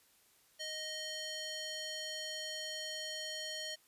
square tone with band-pass filter, 622.3 Hz, D#5, in tune, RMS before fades -42 dBFS, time 0.59-3.76 s, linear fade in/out 20 ms, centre 4300 Hz, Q 1.4, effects white hiss -68 dBFS RMS until 3.87 s + resampled to 32000 Hz

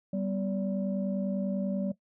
sine tone cluster, 194.8 / 244.9 / 575 Hz, G3 / B3 / D5, -11 / -14 / -37 cents, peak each -29 / -36 / -35 dBFS, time 0.13-1.92 s, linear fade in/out 5 ms, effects noise-tail reverb RT60 0.1 s tail -17 dB re dry + tanh soft clip ceiling -19 dBFS

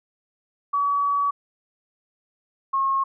sine tone pair in turn, 1137 / 1083.7 Hz, C#6 / C#6, +44 / -40 cents, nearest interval minor second, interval 84 cents, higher first, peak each -19 dBFS, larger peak neither, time 0.73-1.31 / 2.73-3.04 s, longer first, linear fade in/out 10 ms, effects none

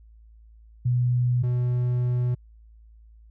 sine / triangle tone pair in turn, 123.3 / 123.3 Hz, B2 / B2, -2 / -2 cents, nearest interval unison, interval 0 cents, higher neither, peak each -19 dBFS, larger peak neither, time 0.85-1.43 / 1.43-2.35 s, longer second, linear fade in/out 10 ms, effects added 55 Hz sine -48 dBFS peak until 3.3 s

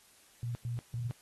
sine tone bursts at uneven times, 119.2 Hz, A#2, 39 cents sharp, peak -33 dBFS, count 3, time 0.43-0.55 / 0.65-0.79 / 0.94-1.11 s, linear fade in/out 0 ms, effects white hiss -62 dBFS RMS until 1.21 s + AAC 32 kbps

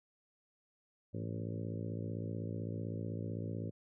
harmonic tone with a mistuned harmonic, 55.8 Hz, A1, 25 cents sharp, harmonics 2 / 3 / 4 / 5 / 6 / 7 / 8 / 9 / 10, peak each -40 / -44 / -46 / -48 / -50 / -51 / -52 / -53 / -54 dBFS, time 1.13-3.71 s, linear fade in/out 20 ms, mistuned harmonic 2, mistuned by -92 cents, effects none

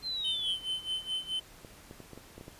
sine linear sweep, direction down, 4186 to 3150 Hz, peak -32 dBFS, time 0.02-0.57 s, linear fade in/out 50 ms
triangle tone with tremolo, 3062 Hz, G7, 41 cents flat, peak -28 dBFS, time 0.24-1.4 s, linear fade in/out 10 ms, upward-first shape sine, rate 4.7 Hz, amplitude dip 85%
clicks, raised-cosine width 2 ms, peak -32 dBFS, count 8, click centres 1.648 / 1.911 / 2.003 / 2.133 / 2.176 / 2.38 / 2.411 / 2.481 s
effects pink hiss -54 dBFS RMS until 2.59 s + resampled to 32000 Hz

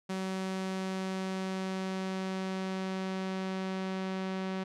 sawtooth tone with low-pass filter sweep, 189.2 Hz, F#3, 39 cents sharp, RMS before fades -35 dBFS, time 0.09-4.64 s, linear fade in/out 10 ms, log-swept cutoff 8200 to 4100 Hz, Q 0.74, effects none

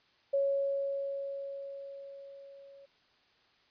sine tone with level ramp, 554.4 Hz, C#5, in tune, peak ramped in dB -25 to -52 dBFS, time 0.33-2.86 s, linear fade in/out 10 ms, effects white hiss -67 dBFS RMS until 3.7 s + resampled to 11025 Hz

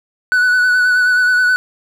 triangle tone with vibrato, 1486 Hz, F#6, 7 cents sharp, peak -8 dBFS, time 0.32-1.56 s, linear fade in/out 0 ms, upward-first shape sine, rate 9.4 Hz, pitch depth 26 cents each way, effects none

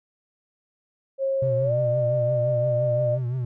sine tone with pitch glide, 540 to 602.6 Hz, C#5 to D5, -45 to +44 cents, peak -21 dBFS, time 1.18-3.19 s, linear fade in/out 50 ms, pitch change +189 cents, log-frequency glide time 1.63-1.73 s
triangle tone with vibrato, 124.9 Hz, B2, 20 cents sharp, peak -22 dBFS, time 1.42-3.45 s, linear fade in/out 5 ms, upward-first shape triangle, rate 5.8 Hz, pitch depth 100 cents each way
effects none

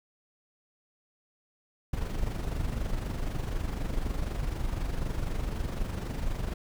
brown noise with amplitude modulation, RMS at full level -29 dBFS, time 1.93-6.54 s, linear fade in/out 5 ms, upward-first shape sine, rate 24 Hz, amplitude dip 55%, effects none

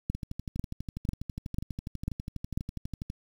two click trains, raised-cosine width 5 ms, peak -23 / -16 dBFS, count 37 / 6, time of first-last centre 0.15-3.101 / 0.1-2.575 s, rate 12.2 / 2.02 Hz, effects 8-bit

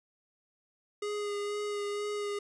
square tone with vibrato, 412.2 Hz, G#4, 13 cents flat, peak -33 dBFS, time 1.02-2.39 s, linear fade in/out 5 ms, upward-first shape sine, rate 2.1 Hz, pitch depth 16 cents each way, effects resampled to 22050 Hz

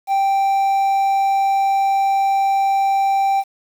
triangle tone with quantisation, 784 Hz, G5, in tune, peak -12 dBFS, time 0.07-3.44 s, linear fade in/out 50 ms, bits 7, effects none

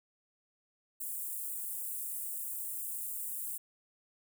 white high-pass noise, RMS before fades -39 dBFS, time 1-3.58 s, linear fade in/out 10 ms, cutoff 8100 Hz, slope 48 dB/octave, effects none

